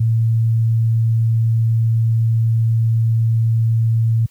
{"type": "tone", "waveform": "sine", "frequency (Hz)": 113.5, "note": "A#2", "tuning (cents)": -46, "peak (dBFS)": -12, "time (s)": [0, 4.26], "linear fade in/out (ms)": 5, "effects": ["white hiss -56 dBFS RMS until 4.3 s", "high-pass 60 Hz 12 dB/octave"]}